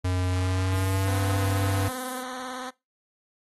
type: tone with pitch glide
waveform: square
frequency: 91.3 to 97.29 Hz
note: F#2 to G2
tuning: -23 to -13 cents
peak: -24 dBFS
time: 0.04-1.89 s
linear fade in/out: 10 ms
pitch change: +110 cents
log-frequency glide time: 0.32-1.17 s
type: noise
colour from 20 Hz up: violet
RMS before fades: -36 dBFS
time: 0.71-2.24 s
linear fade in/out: 50 ms
type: tone with vibrato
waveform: 10% pulse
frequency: 254.8 Hz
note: C4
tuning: 46 cents flat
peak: -26 dBFS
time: 1.06-2.71 s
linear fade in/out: 20 ms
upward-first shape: sine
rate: 18 Hz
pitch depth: 37 cents each way
effects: noise-tail reverb RT60 0.2 s tail -20 dB re dry + AAC 32 kbps

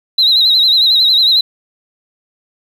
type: tone with vibrato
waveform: sine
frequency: 3930 Hz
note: B7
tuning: 9 cents flat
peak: -6 dBFS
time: 0.18-1.41 s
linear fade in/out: 5 ms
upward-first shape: sine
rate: 11 Hz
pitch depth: 83 cents each way
effects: tanh soft clip ceiling -3 dBFS + 7-bit

